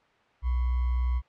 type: tone with sample-and-hold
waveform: sine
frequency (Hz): 61.7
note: B1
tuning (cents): -1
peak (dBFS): -23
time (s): 0.42-1.22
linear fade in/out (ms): 50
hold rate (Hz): 1050
effects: white hiss -62 dBFS RMS until 1.28 s + low-pass 2000 Hz 12 dB/octave